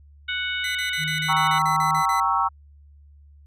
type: harmonic tone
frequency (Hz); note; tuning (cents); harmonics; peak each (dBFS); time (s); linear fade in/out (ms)
740; F#5; 0; 2 / 3 / 4 / 5; -28 / -30 / -31 / -32; 0.28-1.59; 10
type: tone bursts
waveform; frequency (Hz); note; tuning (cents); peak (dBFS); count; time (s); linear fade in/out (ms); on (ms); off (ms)
sawtooth; 2011; B6; +31; -26; 11; 0.64-2.2; 2; 110; 35
type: tone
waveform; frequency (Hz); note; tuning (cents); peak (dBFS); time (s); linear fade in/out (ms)
sine; 155.56; D#3; 0; -29; 0.97-2.04; 50
type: chord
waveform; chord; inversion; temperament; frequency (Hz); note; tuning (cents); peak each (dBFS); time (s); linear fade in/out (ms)
sine; G diminished seventh; none; equal; 784 / 932.3 / 1108.7 / 1318.5; G5 / Bb5 / Db6 / Fb6; 0 / 0 / 0 / 0; -26 / -24 / -23 / -24; 1.28-2.49; 20
effects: added 72 Hz sine -47 dBFS peak until 3.46 s + resampled to 32000 Hz